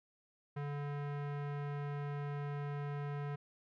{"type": "tone with low-pass filter", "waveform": "square", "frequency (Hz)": 144.2, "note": "D3", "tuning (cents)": -31, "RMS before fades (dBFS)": -40, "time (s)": [0.56, 3.36], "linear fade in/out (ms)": 10, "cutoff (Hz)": 1800, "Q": 1.1, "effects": []}